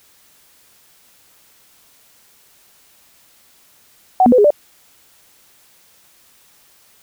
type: tone with pitch steps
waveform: sine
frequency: 748 / 241.7 / 503 / 413.7 / 589 Hz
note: F#5 / B3 / B4 / G#4 / D5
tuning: +19 / -37 / +32 / -7 / +5 cents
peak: -7 dBFS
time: 4.2-4.505 s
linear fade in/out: 2 ms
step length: 61 ms
effects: white hiss -52 dBFS RMS until 7.02 s